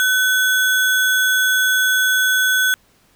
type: tone with sample-and-hold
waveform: sine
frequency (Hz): 1510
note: F#6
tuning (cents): +35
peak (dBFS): -13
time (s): 0-2.74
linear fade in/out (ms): 0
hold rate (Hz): 4900
effects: pink hiss -56 dBFS RMS until 3.15 s